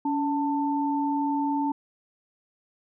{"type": "tone pair together", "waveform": "sine", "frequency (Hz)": [283.3, 888.8], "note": ["C#4", "A5"], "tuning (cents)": [38, 17], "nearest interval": "octave + minor sixth", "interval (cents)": 1979, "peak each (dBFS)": [-25, -27], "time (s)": [0.05, 1.72], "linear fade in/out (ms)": 5, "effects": []}